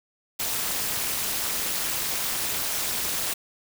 white noise with amplitude modulation, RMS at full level -24 dBFS, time 0.39-3.34 s, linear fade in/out 10 ms, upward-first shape sine, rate 246 Hz, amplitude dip 85%, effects none

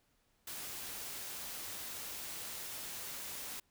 white noise, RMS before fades -44 dBFS, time 0.47-3.6 s, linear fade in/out 5 ms, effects pink hiss -75 dBFS RMS until 3.7 s

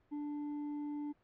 sine tone with hard clipping, 293.7 Hz, D4, in tune, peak -39 dBFS, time 0.11-1.13 s, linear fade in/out 20 ms, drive 4 dB, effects pink hiss -72 dBFS RMS until 1.23 s + low-pass 2000 Hz 12 dB/octave

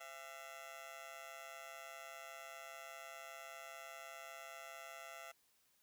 15% pulse tone with amplitude modulation, 673 Hz, E5, 36 cents sharp, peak -40 dBFS, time 0-5.32 s, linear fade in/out 10 ms, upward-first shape sine, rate 145 Hz, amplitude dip 85%, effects white hiss -75 dBFS RMS until 5.82 s

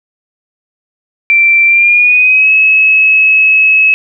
sine tone with pitch glide, 2349 to 2576 Hz, D7 to E7, 0 to -41 cents, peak -4 dBFS, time 1.3-3.94 s, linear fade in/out 0 ms, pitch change +159 cents, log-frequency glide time 1.66-2.51 s, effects none

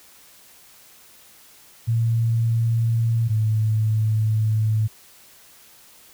sine tone pair in turn, 114.8 / 109.02 Hz, A#2 / A2, -26 / -15 cents, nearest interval minor second, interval 89 cents, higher first, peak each -17 dBFS, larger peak neither, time 1.87-3.29 / 3.29-4.88 s, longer second, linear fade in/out 20 ms, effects white hiss -50 dBFS RMS until 6.13 s

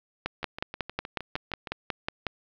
two click trains, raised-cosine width 0.3 ms, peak -20 / -12 dBFS, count 9 / 12, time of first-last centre 0.43-1.672 / 0.26-2.267 s, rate 6.44 / 5.48 Hz, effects low-pass 5000 Hz 12 dB/octave + 9-bit

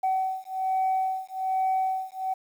sine beating tone pair, 757 / 758.2 Hz, F#5 / F#5, +39 / +42 cents, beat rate 1.2 Hz, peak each -26 dBFS, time 0.03-2.34 s, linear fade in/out 10 ms, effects tanh soft clip ceiling -19 dBFS + 9-bit

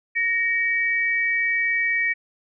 sine tone pair together, 1864.7 / 2284 Hz, A#6 / D7, 0 / -49 cents, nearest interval major third, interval 351 cents, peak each -22 dBFS, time 0.15-2.14 s, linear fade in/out 20 ms, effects none

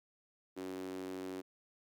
sawtooth tone with high-pass filter, 93.2 Hz, F#2, 13 cents sharp, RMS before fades -43 dBFS, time 0.56-1.42 s, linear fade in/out 20 ms, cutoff 320 Hz, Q 5.8, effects none

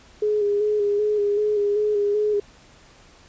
sine tone with vibrato, 415.3 Hz, G#4, in tune, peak -18 dBFS, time 0.22-2.4 s, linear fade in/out 5 ms, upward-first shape square, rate 2.6 Hz, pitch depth 28 cents each way, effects pink hiss -51 dBFS RMS until 3.28 s + resampled to 16000 Hz

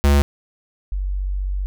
square / sine tone pair in turn, 71.1 / 47.58 Hz, C#2 / F#1, +45 / +49 cents, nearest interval perfect fifth, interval 696 cents, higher first, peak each -12 / -20 dBFS, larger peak first, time 0.04-0.22 / 0.92-1.66 s, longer second, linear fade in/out 0 ms, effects none

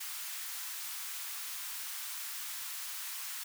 white high-pass noise, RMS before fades -41 dBFS, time 0-3.44 s, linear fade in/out 10 ms, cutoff 970 Hz, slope 24 dB/octave, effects none

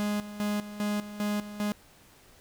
45% pulse tone with tremolo, 207.7 Hz, G#3, in tune, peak -27 dBFS, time 0-1.72 s, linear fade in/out 0 ms, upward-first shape square, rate 2.5 Hz, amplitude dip 75%, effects pink hiss -57 dBFS RMS until 2.4 s

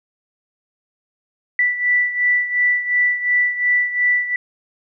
sine beating tone pair, 1969 / 1971.8 Hz, B6 / B6, -6 / -3 cents, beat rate 2.8 Hz, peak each -16 / -21 dBFS, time 1.59-4.36 s, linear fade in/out 2 ms, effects none

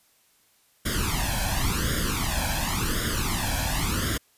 pink noise with flanger, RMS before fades -26 dBFS, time 0.85-4.18 s, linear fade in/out 10 ms, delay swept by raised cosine 0.58 to 1.25 ms, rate 0.92 Hz, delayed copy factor +0.85, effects white hiss -63 dBFS RMS until 4.37 s + resampled to 32000 Hz

